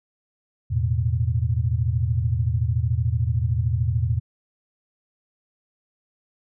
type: chord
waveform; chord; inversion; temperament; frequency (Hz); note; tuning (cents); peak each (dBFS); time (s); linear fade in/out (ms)
sine; E suspended fourth; none; equal; 82.41 / 110 / 123.47; E2 / A2 / B2; 0 / 0 / 0; -24 / -23 / -24; 0.7-4.2; 20
effects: none